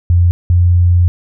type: tone pair in turn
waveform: sine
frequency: 87.31 / 88.02 Hz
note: F2 / F2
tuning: 0 / +14 cents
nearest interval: unison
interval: 14 cents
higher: second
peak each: -6 dBFS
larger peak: neither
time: 0.1-0.31 / 0.5-1.08 s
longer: second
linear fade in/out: 0 ms
effects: none